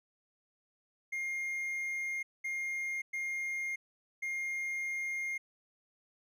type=tone bursts at uneven times; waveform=triangle; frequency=2125 Hz; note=C7; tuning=26 cents sharp; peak=-32 dBFS; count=4; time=1.12-2.23 / 2.44-3.02 / 3.13-3.76 / 4.22-5.38 s; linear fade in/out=10 ms; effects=none